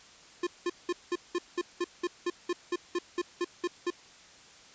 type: tone bursts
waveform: square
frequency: 352 Hz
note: F4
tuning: 14 cents sharp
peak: -28 dBFS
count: 16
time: 0.43-3.904 s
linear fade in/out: 5 ms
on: 39 ms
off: 190 ms
effects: white hiss -54 dBFS RMS until 4.74 s + resampled to 16000 Hz